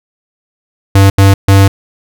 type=tone bursts at uneven times; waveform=square; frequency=98 Hz; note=G2; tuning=in tune; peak=-3 dBFS; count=3; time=0.95-1.1 / 1.18-1.34 / 1.48-1.68 s; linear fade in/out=5 ms; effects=none